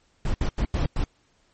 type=noise bursts at uneven times; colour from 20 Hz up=brown; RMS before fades=-23 dBFS; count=5; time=0.25-0.34 / 0.41-0.49 / 0.58-0.65 / 0.74-0.86 / 0.96-1.04 s; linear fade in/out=2 ms; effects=pink hiss -65 dBFS RMS until 1.53 s + MP3 32 kbps